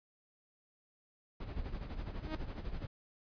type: noise with tremolo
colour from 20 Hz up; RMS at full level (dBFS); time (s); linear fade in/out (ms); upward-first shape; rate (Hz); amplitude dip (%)
brown; -38; 1.4-2.87; 5; sine; 12; 65
type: tone with exponential growth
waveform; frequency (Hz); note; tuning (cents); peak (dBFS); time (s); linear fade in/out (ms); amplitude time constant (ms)
sawtooth; 312.6; D#4; +8; -31; 2.17-2.35; 1; 39
effects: resampled to 11025 Hz